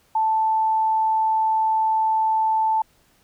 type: tone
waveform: sine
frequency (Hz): 880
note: A5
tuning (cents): 0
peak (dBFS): -17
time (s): 0.15-2.82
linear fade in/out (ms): 5
effects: pink hiss -60 dBFS RMS until 3.23 s